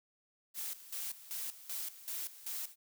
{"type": "noise with tremolo", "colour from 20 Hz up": "blue", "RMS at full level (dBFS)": -40, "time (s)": [0.54, 2.76], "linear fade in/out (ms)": 50, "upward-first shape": "square", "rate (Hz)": 2.6, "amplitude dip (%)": 80, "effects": []}